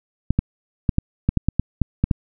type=clicks; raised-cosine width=5 ms; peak=-4 dBFS; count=11; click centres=0.306 / 0.39 / 0.892 / 0.984 / 1.29 / 1.373 / 1.486 / 1.596 / 1.817 / 2.04 / 2.112 s; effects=none